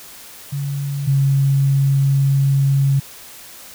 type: tone pair in turn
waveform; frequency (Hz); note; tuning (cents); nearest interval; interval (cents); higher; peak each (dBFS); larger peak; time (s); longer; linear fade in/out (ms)
sine; 140.9 / 137.6; C#3 / C#3; +29 / -12; unison; 41; first; -20 / -12; second; 0.52-1.07 / 1.07-3; second; 10
effects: white hiss -39 dBFS RMS until 3.74 s